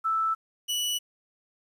sine / sawtooth tone pair in turn, 1318.5 / 2951 Hz, E6 / F#7, 0 / -5 cents, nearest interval octave + major second, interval 1395 cents, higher second, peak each -23 dBFS, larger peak neither, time 0.04-0.35 / 0.68-0.99 s, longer neither, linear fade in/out 20 ms, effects resampled to 32000 Hz + 10-bit

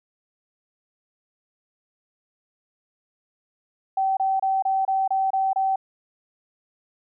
sine tone bursts, 770 Hz, G5, 31 cents flat, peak -19 dBFS, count 8, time 3.97-5.759 s, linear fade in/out 5 ms, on 200 ms, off 27 ms, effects none

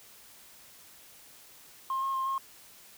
sine tone with pitch steps, 1063 / 1077 / 1060 / 1075 Hz, C6 / C6 / C6 / C6, +27 / +50 / +22 / +47 cents, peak -27 dBFS, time 1.9-2.38 s, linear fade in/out 2 ms, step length 120 ms, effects tanh soft clip ceiling -25 dBFS + white hiss -54 dBFS RMS until 2.97 s

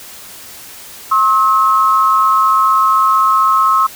sine tone pair together, 1071 / 1286.6 Hz, C6 / E6, +40 / -42 cents, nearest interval minor third, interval 318 cents, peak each -11 dBFS, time 1.11-3.87 s, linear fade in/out 10 ms, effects white hiss -34 dBFS RMS until 3.95 s

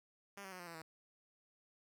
5% pulse tone with pitch steps, 199.8 / 191.22 / 183.01 / 175.15 / 167.62 / 160.42 Hz, G3 / G3 / F#3 / F3 / E3 / E3, +33 / -43 / -19 / +5 / +29 / -47 cents, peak -37 dBFS, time 0.37-0.82 s, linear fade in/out 5 ms, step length 75 ms, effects none

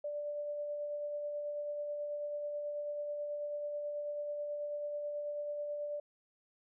sine tone with tremolo, 587.3 Hz, D5, in tune, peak -35 dBFS, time 0.04-6 s, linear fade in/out 5 ms, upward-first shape sine, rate 9.2 Hz, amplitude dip 25%, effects none

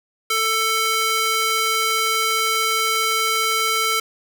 square tone with high-pass filter, 443.8 Hz, A4, 15 cents sharp, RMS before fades -20 dBFS, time 0.3-4 s, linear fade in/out 5 ms, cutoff 1300 Hz, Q 0.86, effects none

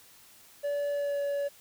triangle tone with pitch glide, 575 to 568.1 Hz, D5 to C#5, -37 to +42 cents, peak -26 dBFS, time 0.63-1.49 s, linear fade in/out 20 ms, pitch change -21 cents, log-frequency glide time 0.92-1.2 s, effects white hiss -56 dBFS RMS until 1.6 s

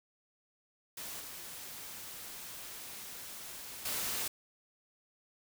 white noise with level steps, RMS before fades -43 / -46 / -36 dBFS, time 0.97-4.28 s, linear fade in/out 5 ms, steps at 1.2 / 3.85 s, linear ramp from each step 5 ms, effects none

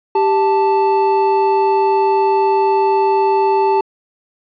triangle tone pair together, 392 / 880 Hz, G4 / A5, 0 / 0 cents, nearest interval octave + major second, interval 1400 cents, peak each -12 dBFS, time 0.15-3.81 s, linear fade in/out 5 ms, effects resampled to 11025 Hz

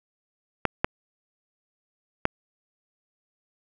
clicks, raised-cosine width 0.5 ms, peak -5 dBFS, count 3, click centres 0.653 / 0.845 / 2.254 s, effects none

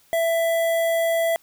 square tone with notch filter, 664 Hz, E5, 12 cents sharp, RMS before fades -21 dBFS, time 0.13-1.36 s, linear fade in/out 0 ms, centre 5000 Hz, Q 0.95, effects white hiss -58 dBFS RMS until 1.42 s

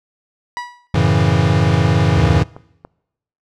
30% pulse tone with exponential decay, 973 Hz, B5, 26 cents flat, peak -17 dBFS, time 0.57-0.87 s, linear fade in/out 0 ms, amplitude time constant 64 ms
square chord, F# minor seventh, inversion none, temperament equal, 92.5 / 110 / 138.59 / 164.81 Hz, F#2 / A2 / C#3 / E3, 0 / 0 / 0 / 0 cents, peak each -18 dBFS, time 0.94-2.43 s, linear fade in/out 5 ms
click train, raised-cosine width 1 ms, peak -20 dBFS, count 5, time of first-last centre 1.71-2.85 s, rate 3.51 Hz
40% pulse tone, 77.3 Hz, D#2, 11 cents flat, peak -16 dBFS, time 2.16-2.44 s, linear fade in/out 10 ms
effects noise-tail reverb RT60 0.9 s tail -24 dB re dry + low-pass 5000 Hz 12 dB/octave

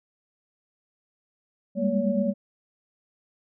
sine tone cluster, 196.8 / 205.8 / 233.5 / 565 Hz, G3 / G#3 / A#3 / C#5, +7 / -16 / +3 / +33 cents, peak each -27 dBFS, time 1.75-2.34 s, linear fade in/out 50 ms, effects none

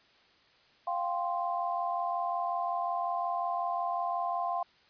sine chord, F suspended second, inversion none, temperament equal, 698.5 / 784 / 1046.5 Hz, F5 / G5 / C6, 0 / 0 / 0 cents, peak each -32 / -36 / -34 dBFS, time 0.87-4.63 s, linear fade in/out 5 ms, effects white hiss -63 dBFS RMS until 4.89 s + resampled to 11025 Hz

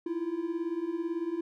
triangle beating tone pair, 323.4 / 341.4 Hz, E4 / F4, -33 / -39 cents, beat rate 18 Hz, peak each -33 / -30 dBFS, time 0.06-1.41 s, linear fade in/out 5 ms, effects none

